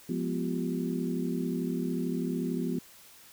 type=tone cluster; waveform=sine; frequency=176.9 / 210.3 / 248.2 / 346.9 / 387.2 Hz; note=F3 / G#3 / B3 / F4 / G4; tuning=+23 / +22 / +9 / -12 / -21 cents; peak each=-33 / -39 / -32 / -37 / -39 dBFS; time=0.09-2.79 s; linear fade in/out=5 ms; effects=white hiss -54 dBFS RMS until 3.32 s